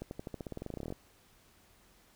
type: accelerating click train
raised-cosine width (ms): 2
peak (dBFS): -26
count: 20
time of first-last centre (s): 0.02-0.924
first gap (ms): 91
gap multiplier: 0.92
effects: pink hiss -64 dBFS RMS until 2.15 s